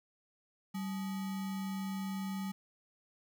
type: tone with sample-and-hold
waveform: sine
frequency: 193 Hz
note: G3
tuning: 27 cents flat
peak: -35 dBFS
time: 0.74-2.52 s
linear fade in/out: 10 ms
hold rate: 1050 Hz
effects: none